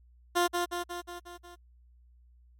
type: tone with echo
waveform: 15% pulse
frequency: 350.5 Hz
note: F4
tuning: 6 cents sharp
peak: -17 dBFS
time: 0.35-0.48 s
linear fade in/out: 20 ms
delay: 180 ms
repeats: 6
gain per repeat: -4 dB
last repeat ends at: 1.56 s
effects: added 60 Hz sine -56 dBFS peak until 2.59 s + MP3 64 kbps